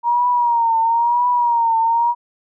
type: tone with vibrato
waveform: sine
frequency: 941 Hz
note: A#5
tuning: 16 cents sharp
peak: -13 dBFS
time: 0.03-2.15 s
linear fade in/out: 50 ms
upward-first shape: triangle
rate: 1 Hz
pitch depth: 79 cents each way
effects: none